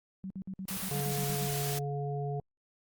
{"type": "tone bursts", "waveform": "sine", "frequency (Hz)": 190.3, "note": "F#3", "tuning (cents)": 49, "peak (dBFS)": -36, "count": 11, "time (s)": [0.24, 1.473], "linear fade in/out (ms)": 0, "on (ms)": 63, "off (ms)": 54}
{"type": "noise", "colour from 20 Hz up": "white", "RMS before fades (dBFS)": -37, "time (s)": [0.68, 1.79], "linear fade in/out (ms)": 5}
{"type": "harmonic tone", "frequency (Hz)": 142, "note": "C#3", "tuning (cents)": 42, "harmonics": [1, 3, 5], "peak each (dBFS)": [-33, -38, -40], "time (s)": [0.91, 2.4], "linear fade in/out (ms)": 2}
{"effects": ["Opus 48 kbps"]}